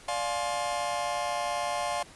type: chord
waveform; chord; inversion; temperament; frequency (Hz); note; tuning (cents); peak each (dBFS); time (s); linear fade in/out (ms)
45% pulse; D half-diminished seventh; none; just; 587.3 / 704.8 / 845.8 / 1057.2; D5 / F5 / Ab5 / C6; 0 / +16 / +31 / +18; -35 / -32 / -36 / -35; 0.08-2.03; 5
effects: pink hiss -51 dBFS RMS until 2.15 s + resampled to 24000 Hz